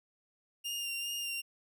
sawtooth tone with vibrato, 2800 Hz, F7, 4 cents sharp, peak -32 dBFS, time 0.64-1.42 s, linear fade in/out 20 ms, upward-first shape sine, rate 2.5 Hz, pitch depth 22 cents each way, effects none

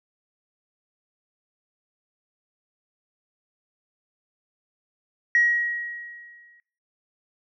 sine tone with exponential decay, 1900 Hz, A#6, 33 cents sharp, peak -14 dBFS, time 5.35-6.6 s, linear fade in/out 1 ms, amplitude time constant 270 ms, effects noise-tail reverb RT60 0.5 s tail -22 dB re dry + tanh soft clip ceiling -10 dBFS

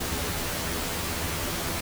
pink noise with comb filter, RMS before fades -30 dBFS, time 0-1.81 s, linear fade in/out 10 ms, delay 12 ms, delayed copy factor +0.8, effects none

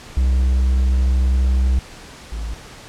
triangle tone pair in turn, 64.2 / 54.99 Hz, C2 / A1, -32 / 0 cents, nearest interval minor third, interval 268 cents, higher first, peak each -11 / -21 dBFS, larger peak first, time 0.17-1.79 / 2.32-2.54 s, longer first, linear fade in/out 0 ms, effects pink hiss -39 dBFS RMS until 2.88 s + low-pass 8000 Hz 12 dB/octave

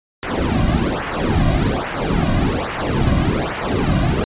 brown noise with flanger, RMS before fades -18 dBFS, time 0.23-4.24 s, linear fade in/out 0 ms, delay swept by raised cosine 0.22 to 2.32 ms, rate 1.2 Hz, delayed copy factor -0.95, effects resampled to 8000 Hz

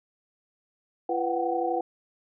sine tone cluster, 341.5 / 494.8 / 733 / 765 Hz, F4 / B4 / F#5 / G5, -39 / +3 / -16 / -42 cents, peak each -30 dBFS, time 1.09-1.81 s, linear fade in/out 5 ms, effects none

